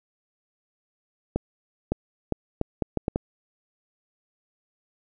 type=accelerating click train; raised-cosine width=2 ms; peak=-10 dBFS; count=8; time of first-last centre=1.36-3.159 s; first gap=560 ms; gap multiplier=0.72; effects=none